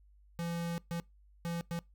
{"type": "tone bursts at uneven times", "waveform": "square", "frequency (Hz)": 169.8, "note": "F3", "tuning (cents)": -48, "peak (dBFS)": -35, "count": 4, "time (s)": [[0.39, 0.78], [0.91, 1], [1.45, 1.61], [1.71, 1.79]], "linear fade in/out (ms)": 0, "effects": ["noise-tail reverb RT60 0.2 s tail -23 dB re dry", "added 50 Hz sine -59 dBFS peak until 1.94 s"]}